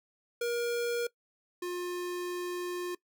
square tone pair in turn, 474.7 / 355.6 Hz, A#4 / F4, +31 / +31 cents, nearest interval perfect fourth, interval 500 cents, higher first, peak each -30 / -34 dBFS, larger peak first, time 0.41-1.07 / 1.62-2.95 s, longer second, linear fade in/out 5 ms, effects noise-tail reverb RT60 0.1 s tail -21 dB re dry

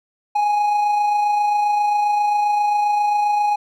triangle tone with amplitude modulation, 830.6 Hz, G#5, in tune, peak -12 dBFS, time 0.35-3.56 s, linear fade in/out 10 ms, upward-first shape sine, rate 27.5 Hz, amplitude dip 30%, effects none

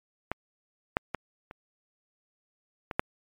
clicks, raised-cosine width 0.5 ms, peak -13 / -7 / -15 / -27 / -19 / -8 dBFS, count 6, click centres 0.316 / 0.969 / 1.147 / 1.511 / 2.912 / 2.995 s, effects MP3 96 kbps

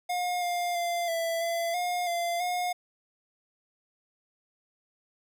square tone with pitch steps, 715 / 704 / 692 / 665 / 676 / 713 / 689 / 717 Hz, F5 / F5 / F5 / E5 / E5 / F5 / F5 / F5, +41 / +14 / -16 / +15 / +43 / +36 / -24 / +45 cents, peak -28 dBFS, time 0.09-2.73 s, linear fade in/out 10 ms, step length 330 ms, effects none

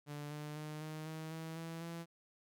sawtooth tone with pitch steps, 146.83 / 149.66 / 152.54 / 155.47 / 158.46 / 161.51 / 164.62 / 167.79 Hz, D3 / D3 / D#3 / D#3 / D#3 / E3 / E3 / E3, 0 / +33 / -34 / -1 / +32 / -35 / -2 / +31 cents, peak -39 dBFS, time 0.06-2.06 s, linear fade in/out 50 ms, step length 250 ms, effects none

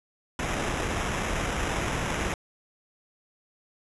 pink noise with sample-and-hold, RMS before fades -29 dBFS, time 0.39-2.34 s, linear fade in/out 2 ms, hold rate 4410 Hz, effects resampled to 24000 Hz

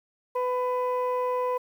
sine tone pair together, 500 / 1000 Hz, B4 / B5, +21 / +21 cents, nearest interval octave, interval 1200 cents, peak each -24 / -26 dBFS, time 0.35-1.58 s, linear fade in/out 10 ms, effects tanh soft clip ceiling -21 dBFS + 9-bit

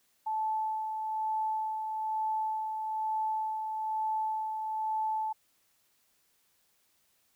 sine tone with tremolo, 872 Hz, A5, 16 cents flat, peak -28 dBFS, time 0.26-5.33 s, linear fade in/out 10 ms, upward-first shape sine, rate 1.1 Hz, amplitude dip 40%, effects white hiss -71 dBFS RMS until 7.35 s

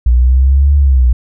sine linear two-way sweep, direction up then down, 59.1 to 72.1 to 59.1 Hz, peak -5 dBFS, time 0.06-1.13 s, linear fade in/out 5 ms, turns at 0.76 s, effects none

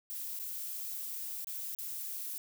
violet noise with dropouts, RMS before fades -40 dBFS, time 0.1-2.38 s, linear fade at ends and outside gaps 0 ms, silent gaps 0.39-0.398 / 1.445-1.471 / 1.749-1.787 s, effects none

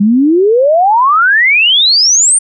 sine exponential sweep, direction up, 195 to 9220 Hz, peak -5 dBFS, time 0-2.39 s, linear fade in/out 10 ms, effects none

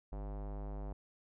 square tone with low-pass filter, 50.5 Hz, G#1, 48 cents flat, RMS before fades -42 dBFS, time 0.12-0.93 s, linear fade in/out 5 ms, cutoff 790 Hz, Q 1.7, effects none

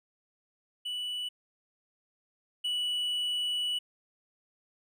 triangle tone pair in turn, 2960 / 2950 Hz, F#7 / F#7, 0 / -6 cents, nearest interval unison, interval 6 cents, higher first, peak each -31 / -27 dBFS, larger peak second, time 0.85-1.29 / 2.64-3.79 s, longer second, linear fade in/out 10 ms, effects none

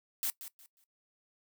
blue noise with echo, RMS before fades -33 dBFS, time 0.23-0.3 s, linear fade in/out 0 ms, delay 180 ms, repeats 3, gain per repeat -12 dB, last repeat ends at 0.84 s, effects noise-tail reverb RT60 0.1 s tail -18 dB re dry

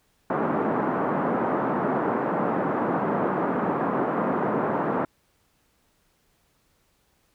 pink band-pass noise, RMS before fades -25 dBFS, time 0.3-5.05 s, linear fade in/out 2 ms, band 180 to 1300 Hz, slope 24 dB/octave, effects pink hiss -67 dBFS RMS until 7.34 s

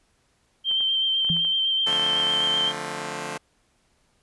sine tone with vibrato, 3136 Hz, G7, in tune, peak -20 dBFS, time 0.64-2.73 s, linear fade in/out 50 ms, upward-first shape sine, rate 7.9 Hz, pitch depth 19 cents each way
clicks, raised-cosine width 0.5 ms, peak -27 dBFS, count 6, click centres 0.713 / 0.807 / 1.248 / 1.292 / 1.366 / 1.449 s
sine tone with exponential decay, 168.1 Hz, E3, 34 cents sharp, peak -21 dBFS, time 1.3-1.55 s, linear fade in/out 0 ms, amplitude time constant 54 ms
5% pulse chord, D minor seventh, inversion none, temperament just, 146.83 / 176.2 / 220.2 / 264.3 Hz, D3 / F3 / A3 / C4, 0 / +16 / +2 / +18 cents, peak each -24 / -25 / -24 / -29 dBFS, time 1.86-3.38 s, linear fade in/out 10 ms
effects pink hiss -66 dBFS RMS until 4.22 s + resampled to 24000 Hz

